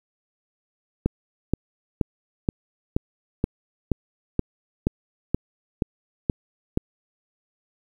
click train, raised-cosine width 3 ms, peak -7 dBFS, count 13, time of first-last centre 1.06-6.774 s, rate 2.1 Hz, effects 8-bit

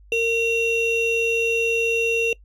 triangle ring-modulated tone, 1599 Hz, G6, 34 cents sharp, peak -13 dBFS, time 0.12-2.33 s, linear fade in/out 2 ms, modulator 1140 Hz, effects noise-tail reverb RT60 0.1 s tail -22 dB re dry + added 50 Hz sine -46 dBFS peak until 2.44 s

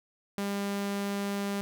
sawtooth tone, 200.4 Hz, G3, 38 cents sharp, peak -26 dBFS, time 0.38-1.61 s, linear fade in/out 0 ms, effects none

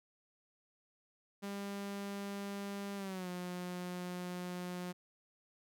sawtooth tone with pitch glide, 200 to 179.21 Hz, G3 to F3, +35 to +45 cents, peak -36 dBFS, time 1.42-4.93 s, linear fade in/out 20 ms, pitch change -190 cents, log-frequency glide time 2.96-3.29 s, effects none

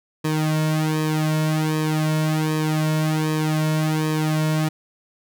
sawtooth tone with flanger, 155.56 Hz, D#3, in tune, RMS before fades -21 dBFS, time 0.24-4.69 s, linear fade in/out 10 ms, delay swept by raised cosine 1.4 to 2.5 ms, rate 1.3 Hz, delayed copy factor -0.95, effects none

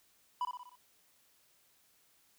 triangle tone with echo, 987.8 Hz, B5, in tune, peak -29 dBFS, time 0.41-0.45 s, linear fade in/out 2 ms, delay 61 ms, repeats 5, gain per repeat -5 dB, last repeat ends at 0.755 s, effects white hiss -69 dBFS RMS until 2.38 s

